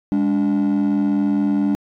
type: tone pair together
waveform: triangle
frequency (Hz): 204.4 / 289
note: G#3 / D4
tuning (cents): -27 / -28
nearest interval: tritone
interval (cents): 599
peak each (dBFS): -15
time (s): 0.12-1.75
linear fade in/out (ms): 0
effects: tanh soft clip ceiling -11 dBFS